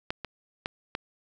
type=clicks; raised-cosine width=0.3 ms; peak=-13 / -19 / -14 / -14 dBFS; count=4; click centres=0.105 / 0.247 / 0.659 / 0.951 s; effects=none